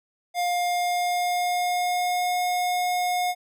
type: tone with pitch glide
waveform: square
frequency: 707 to 719.8 Hz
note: F5 to F#5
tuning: +21 to -48 cents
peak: -23 dBFS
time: 0.34-3.35 s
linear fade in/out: 50 ms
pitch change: +31 cents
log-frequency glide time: 0.57-2.35 s
effects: none